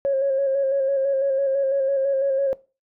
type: tone with vibrato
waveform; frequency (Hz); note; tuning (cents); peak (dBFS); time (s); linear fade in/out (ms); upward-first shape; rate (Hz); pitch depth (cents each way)
sine; 545; C#5; -29; -17; 0.05-2.53; 0; square; 6; 29
effects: noise-tail reverb RT60 0.3 s tail -20 dB re dry + tanh soft clip ceiling -13 dBFS